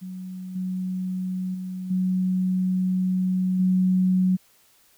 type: tone with level steps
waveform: sine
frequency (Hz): 185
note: F#3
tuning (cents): 0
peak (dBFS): -32 / -25 / -29 / -20 / -17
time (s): 0.01-4.37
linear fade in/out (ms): 20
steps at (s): 0.55 / 1.54 / 1.9 / 3.59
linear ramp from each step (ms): 10
effects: white hiss -59 dBFS RMS until 4.97 s